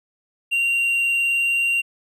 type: tone with vibrato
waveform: triangle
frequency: 2764 Hz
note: F7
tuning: 19 cents flat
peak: -16 dBFS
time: 0.51-1.82 s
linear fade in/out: 20 ms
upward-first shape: triangle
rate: 19 Hz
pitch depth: 8 cents each way
effects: none